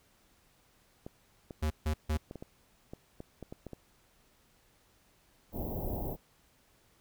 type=clicks; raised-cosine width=2 ms; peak=-29 dBFS; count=12; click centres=1.065 / 1.508 / 2.16 / 2.311 / 2.357 / 2.425 / 2.935 / 3.204 / 3.427 / 3.525 / 3.667 / 3.733 s
type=tone bursts; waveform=square; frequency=77 Hz; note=D#2; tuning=17 cents flat; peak=-29 dBFS; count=3; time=1.62-2.175 s; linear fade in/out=10 ms; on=85 ms; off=150 ms
type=band-stop noise; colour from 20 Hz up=pink; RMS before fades=-36 dBFS; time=5.52-6.17 s; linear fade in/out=50 ms; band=830 to 14000 Hz; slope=48 dB/octave
effects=pink hiss -67 dBFS RMS until 7 s